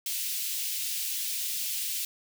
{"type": "high-pass noise", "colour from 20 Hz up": "white", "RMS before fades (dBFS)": -32, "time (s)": [0.06, 2.05], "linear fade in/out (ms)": 2, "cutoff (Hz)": 2500, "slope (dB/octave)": 24, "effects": []}